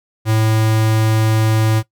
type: tone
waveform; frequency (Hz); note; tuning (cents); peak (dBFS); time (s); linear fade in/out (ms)
square; 110; A2; 0; -13; 0.25-1.83; 50
effects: noise-tail reverb RT60 0.1 s tail -18 dB re dry